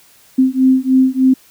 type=beating tone pair; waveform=sine; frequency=259.2 / 262.5 Hz; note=C4 / C4; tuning=-16 / +6 cents; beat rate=3.3 Hz; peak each=-12 dBFS; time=0.38-1.34 s; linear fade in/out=10 ms; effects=white hiss -48 dBFS RMS until 1.5 s